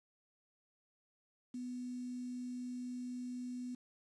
sine tone with quantisation, 248 Hz, B3, 7 cents sharp, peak -40 dBFS, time 1.54-3.75 s, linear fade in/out 5 ms, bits 10, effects resampled to 24000 Hz

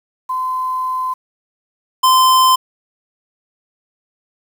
sine / square tone pair in turn, 1026 / 1033.7 Hz, C6 / C6, -34 / -21 cents, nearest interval unison, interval 13 cents, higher second, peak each -17 / -9 dBFS, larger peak second, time 0.29-1.14 / 2.03-2.56 s, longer first, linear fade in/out 10 ms, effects 7-bit

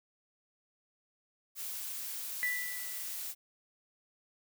blue noise, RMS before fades -40 dBFS, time 1.55-3.35 s, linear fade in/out 50 ms
sine tone with exponential decay, 1975.5 Hz, B6, in tune, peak -28 dBFS, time 2.43-3.26 s, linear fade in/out 0 ms, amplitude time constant 180 ms
effects none

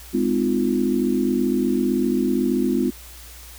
sine chord, F minor seventh, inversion first, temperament equal with one note detuned, 207.7 / 255.8 / 311.1 / 349.2 Hz, Ab3 / C4 / Eb4 / F4, 0 / -39 / 0 / 0 cents, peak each -24 / -21 / -27 / -23 dBFS, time 0.13-2.91 s, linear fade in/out 20 ms, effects added 60 Hz sine -42 dBFS peak until 3.58 s + white hiss -43 dBFS RMS until 3.58 s

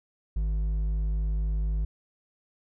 sine tone with hard clipping, 52 Hz, G#1, 3 cents sharp, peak -26 dBFS, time 0.36-1.85 s, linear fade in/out 5 ms, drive 5 dB, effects none

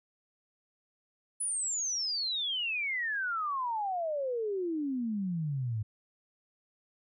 sine exponential sweep, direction down, 10150 to 103.8 Hz, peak -30 dBFS, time 1.4-5.83 s, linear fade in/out 10 ms, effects none

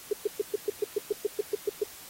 sine tone bursts, 415.3 Hz, G#4, in tune, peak -22 dBFS, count 13, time 0.11-1.836 s, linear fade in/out 5 ms, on 22 ms, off 120 ms, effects white hiss -47 dBFS RMS until 2.09 s + AAC 48 kbps

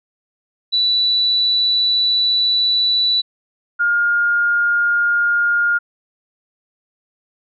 sine tone pair in turn, 3957 / 1416.5 Hz, B7 / F6, +3 / +24 cents, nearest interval octave + tritone, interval 1779 cents, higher first, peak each -13 dBFS, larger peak neither, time 0.72-3.22 / 3.79-5.79 s, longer first, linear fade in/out 20 ms, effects none

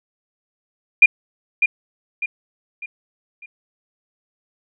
sine tone with echo, 2417 Hz, D7, 49 cents sharp, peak -4 dBFS, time 1.02-1.06 s, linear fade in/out 5 ms, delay 600 ms, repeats 4, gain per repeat -8 dB, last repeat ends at 3.46 s, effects none

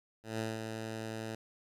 10% pulse tone with ADSR envelope, 111.2 Hz, A2, 19 cents sharp, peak -25 dBFS, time 0.23-1.35 s, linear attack 160 ms, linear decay 190 ms, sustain -5 dB, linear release 4 ms, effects low-pass 11000 Hz 12 dB/octave + 11-bit

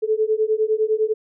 sine beating tone pair, 430 / 439.9 Hz, A4 / A4, -40 / 0 cents, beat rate 9.9 Hz, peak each -20 dBFS, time 0.02-1.14 s, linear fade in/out 20 ms, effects none

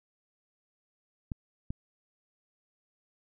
clicks, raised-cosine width 5 ms, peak -22 dBFS, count 2, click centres 1.318 / 1.705 s, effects none

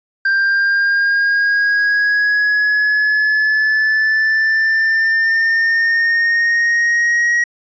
triangle linear sweep, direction up, 1580 to 1901 Hz, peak -10 dBFS, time 0.25-7.44 s, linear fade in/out 5 ms, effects resampled to 16000 Hz

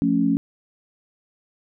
sine chord, F augmented, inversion none, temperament equal, 174.61 / 220 / 277.2 Hz, F3 / A3 / C#4, 0 / 0 / 0 cents, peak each -24 / -22 / -19 dBFS, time 0.02-0.37 s, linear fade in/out 0 ms, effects none

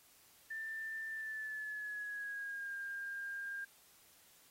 sine tone with pitch glide, 1781 to 1605.1 Hz, A6 to G6, +21 to +41 cents, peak -40 dBFS, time 0.5-3.65 s, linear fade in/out 10 ms, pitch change -180 cents, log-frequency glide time 1.1-2.75 s, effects white hiss -65 dBFS RMS until 4.5 s + AAC 48 kbps

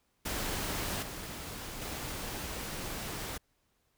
pink noise with level steps, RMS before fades -35 / -42 / -39 dBFS, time 0.25-3.38 s, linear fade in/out 10 ms, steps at 1.02 / 1.81 s, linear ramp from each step 10 ms, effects pink hiss -75 dBFS RMS until 3.97 s

